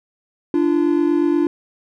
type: tone pair together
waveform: triangle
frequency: 293.7 / 342.1 Hz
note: D4 / F4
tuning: 0 / -36 cents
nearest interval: minor third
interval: 264 cents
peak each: -15 dBFS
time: 0.54-1.47 s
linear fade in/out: 2 ms
effects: none